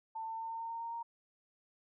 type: tone with pitch steps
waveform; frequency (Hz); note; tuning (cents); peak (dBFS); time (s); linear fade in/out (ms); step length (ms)
sine; 893 / 898.2 / 903.4 / 908.6 / 913.9 / 919.2 / 924.5 / 929.8; A5 / A5 / A5 / A#5 / A#5 / A#5 / A#5 / A#5; +25 / +35 / +45 / -45 / -35 / -25 / -15 / -5; -38; 0.15-1.03; 10; 110
effects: none